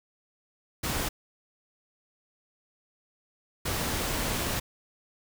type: noise bursts at uneven times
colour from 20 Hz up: pink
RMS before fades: -30 dBFS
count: 2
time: 0.83-1.09 / 3.65-4.6 s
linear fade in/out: 10 ms
effects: none